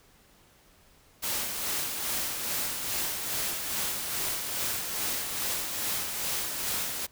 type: noise with tremolo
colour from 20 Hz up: white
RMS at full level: -30 dBFS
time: 1.22-7.07 s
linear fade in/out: 20 ms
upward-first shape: sine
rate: 2.4 Hz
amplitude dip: 40%
effects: pink hiss -60 dBFS RMS until 7.11 s